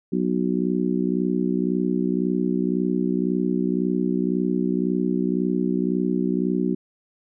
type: harmonic tone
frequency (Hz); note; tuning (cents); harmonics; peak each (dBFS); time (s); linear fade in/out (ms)
61.9; B1; +5; 3 / 4 / 5 / 6; -24 / -25 / -26 / -27; 0.12-6.75; 10
effects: none